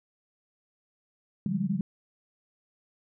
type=tone cluster; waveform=sine; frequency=144 / 177.3 / 197.6 / 208.9 Hz; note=D3 / F3 / G3 / G#3; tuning=-34 / +26 / +14 / +10 cents; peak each=-35 / -31 / -29 / -34 dBFS; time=1.46-1.81 s; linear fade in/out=2 ms; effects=none